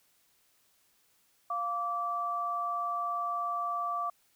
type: tone pair together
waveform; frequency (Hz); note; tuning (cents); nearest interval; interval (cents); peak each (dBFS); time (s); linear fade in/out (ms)
sine; 698.5 / 1161.6; F5 / D6; 0 / -19; major sixth; 881; -36 / -31; 1.5-4.1; 5
effects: white hiss -69 dBFS RMS until 4.35 s